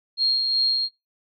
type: tone with tremolo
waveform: sine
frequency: 4241 Hz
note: C8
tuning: 23 cents sharp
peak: -17 dBFS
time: 0.17-0.89 s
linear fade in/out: 50 ms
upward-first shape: sine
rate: 2.7 Hz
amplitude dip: 35%
effects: noise-tail reverb RT60 0.2 s tail -22 dB re dry + MP3 32 kbps